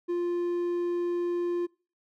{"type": "tone", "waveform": "triangle", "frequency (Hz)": 349.2, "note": "F4", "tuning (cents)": 0, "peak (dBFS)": -24, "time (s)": [0.08, 1.67], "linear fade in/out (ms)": 20, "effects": ["noise-tail reverb RT60 0.4 s tail -25 dB re dry"]}